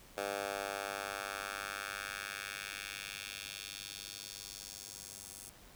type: tone with high-pass filter sweep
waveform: 10% pulse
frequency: 100 Hz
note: G2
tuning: 35 cents sharp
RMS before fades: -43 dBFS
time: 0.17-5.5 s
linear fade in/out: 10 ms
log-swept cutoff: 590 to 7900 Hz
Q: 1.4
effects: pink hiss -58 dBFS RMS until 5.75 s